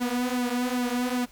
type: tone with flanger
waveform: sawtooth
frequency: 246.9 Hz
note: B3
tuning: in tune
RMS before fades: -27 dBFS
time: 0-1.26 s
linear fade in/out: 20 ms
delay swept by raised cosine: 1.6 to 6.5 ms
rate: 2.5 Hz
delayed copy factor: -0.7
effects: pink hiss -54 dBFS RMS until 1.31 s